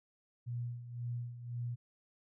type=tone with tremolo; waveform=sine; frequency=120.3 Hz; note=B2; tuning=45 cents flat; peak=-35 dBFS; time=0.46-1.76 s; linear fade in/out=20 ms; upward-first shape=sine; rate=1.9 Hz; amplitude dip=70%; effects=none